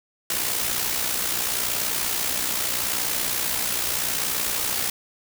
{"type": "noise with amplitude modulation", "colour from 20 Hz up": "white", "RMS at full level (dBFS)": -23, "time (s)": [0.3, 4.9], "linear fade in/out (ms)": 2, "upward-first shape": "sine", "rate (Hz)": 60.8, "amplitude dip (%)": 50, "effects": []}